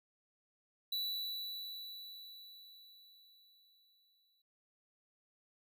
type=tone with exponential decay; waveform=square; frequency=3951 Hz; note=B7; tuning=in tune; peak=-35 dBFS; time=0.92-4.42 s; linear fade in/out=5 ms; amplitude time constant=760 ms; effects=none